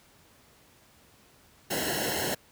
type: noise with comb filter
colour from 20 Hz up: pink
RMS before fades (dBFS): -30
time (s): 1.7-2.35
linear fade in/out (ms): 10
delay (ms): 0.84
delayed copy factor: -0.95
effects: pink hiss -59 dBFS RMS until 2.51 s + high-pass 60 Hz 12 dB/octave